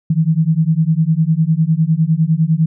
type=beating tone pair; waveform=sine; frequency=155.56 / 165.46 Hz; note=D#3 / E3; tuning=0 / +7 cents; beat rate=9.9 Hz; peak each=-14 dBFS; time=0.1-2.66 s; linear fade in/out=5 ms; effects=none